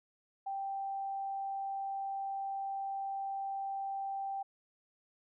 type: tone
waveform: sine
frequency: 784 Hz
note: G5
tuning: in tune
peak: -35 dBFS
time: 0.46-4.43 s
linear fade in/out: 10 ms
effects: none